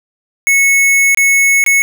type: tone with dropouts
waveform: square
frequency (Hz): 2200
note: C#7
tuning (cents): -14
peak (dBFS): -8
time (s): 0.47-1.82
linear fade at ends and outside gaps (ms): 0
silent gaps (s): 1.147-1.173 / 1.64-1.663
effects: none